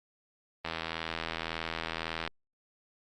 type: click train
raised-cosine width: 0.3 ms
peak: -17 dBFS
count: 134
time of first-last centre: 0.65-2.276 s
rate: 81.8 Hz
effects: Opus 24 kbps